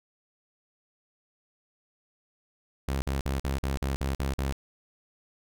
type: tone bursts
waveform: sawtooth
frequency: 67.9 Hz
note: C#2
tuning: 35 cents flat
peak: -23 dBFS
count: 9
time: 2.88-4.524 s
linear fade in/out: 0 ms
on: 140 ms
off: 48 ms
effects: none